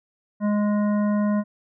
harmonic tone, 207.7 Hz, G#3, in tune, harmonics 1 / 3 / 5 / 7 / 9, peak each -19 / -29 / -34 / -41 / -43 dBFS, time 0.4-1.44 s, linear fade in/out 50 ms, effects none

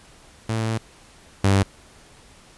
sawtooth tone pair in turn, 111.7 / 97.93 Hz, A2 / G2, +27 / -1 cents, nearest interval major second, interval 228 cents, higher first, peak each -18 / -11 dBFS, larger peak second, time 0.49-0.78 / 1.44-1.63 s, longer first, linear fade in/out 5 ms, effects pink hiss -50 dBFS RMS until 2.57 s + resampled to 24000 Hz

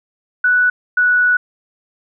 sine tone pair in turn, 1480 / 1473.6 Hz, F#6 / F#6, 0 / -7 cents, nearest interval unison, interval 7 cents, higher first, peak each -10 dBFS, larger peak neither, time 0.44-0.7 / 0.97-1.37 s, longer second, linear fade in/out 5 ms, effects none

